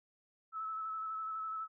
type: tone with vibrato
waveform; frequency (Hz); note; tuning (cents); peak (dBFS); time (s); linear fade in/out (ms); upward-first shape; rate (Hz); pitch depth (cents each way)
sine; 1303; E6; -20; -37; 0.52-1.68; 50; square; 12; 17
effects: none